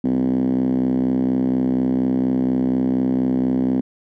5% pulse tone with band-pass filter, 64.2 Hz, C2, 32 cents flat, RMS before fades -19 dBFS, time 0.04-3.81 s, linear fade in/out 5 ms, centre 240 Hz, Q 5.8, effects none

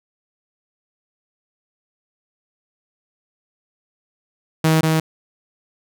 sawtooth tone with echo, 159.1 Hz, D#3, 39 cents sharp, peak -9 dBFS, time 4.64-4.81 s, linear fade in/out 5 ms, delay 190 ms, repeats 1, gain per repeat -2 dB, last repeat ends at 5 s, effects none

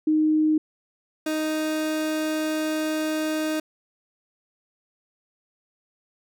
sine / 30% pulse tone pair in turn, 309.6 / 311 Hz, D#4 / D#4, -9 / -1 cents, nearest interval unison, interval 8 cents, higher second, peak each -17 / -21 dBFS, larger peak first, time 0.07-0.58 / 1.26-3.6 s, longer second, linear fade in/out 5 ms, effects none

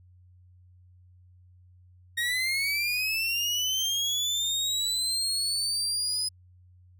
30% pulse linear sweep, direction up, 1864.7 to 5040 Hz, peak -23 dBFS, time 2.17-6.29 s, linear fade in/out 10 ms, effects added 90 Hz sine -53 dBFS peak until 6.99 s

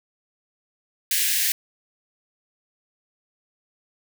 white high-pass noise, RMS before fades -22 dBFS, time 1.11-1.52 s, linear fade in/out 2 ms, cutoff 1600 Hz, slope 96 dB/octave, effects none

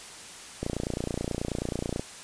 click train, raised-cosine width 2 ms, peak -16 dBFS, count 41, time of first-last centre 0.63-1.995 s, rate 29.3 Hz, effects white hiss -44 dBFS RMS until 2.23 s + resampled to 22050 Hz

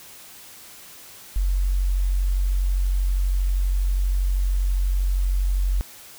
sine tone, 46.25 Hz, F#1, in tune, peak -18 dBFS, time 1.36-5.81 s, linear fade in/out 0 ms, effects white hiss -44 dBFS RMS until 6.18 s

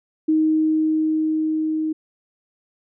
sine tone with level ramp, 313.3 Hz, D#4, 12 cents sharp, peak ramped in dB -14 to -20 dBFS, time 0.28-1.93 s, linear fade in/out 10 ms, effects none

